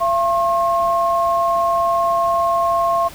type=tone pair together; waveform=sine; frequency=680.6 / 1076 Hz; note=F5 / C6; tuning=-45 / +48 cents; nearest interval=minor sixth; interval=793 cents; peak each=-17 dBFS; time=0-3.09 s; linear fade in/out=20 ms; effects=pink hiss -38 dBFS RMS until 3.14 s